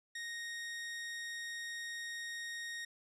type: tone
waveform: sawtooth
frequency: 1864.7 Hz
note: A#6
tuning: in tune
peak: -37 dBFS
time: 0.15-2.85 s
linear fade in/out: 5 ms
effects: low-pass 9000 Hz 12 dB/octave